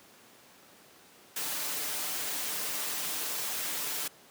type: noise with comb filter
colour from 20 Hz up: white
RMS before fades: -34 dBFS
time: 1.36-4.08 s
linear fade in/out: 5 ms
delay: 6.7 ms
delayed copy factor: +0.55
effects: pink hiss -56 dBFS RMS until 4.3 s + high-pass 200 Hz 12 dB/octave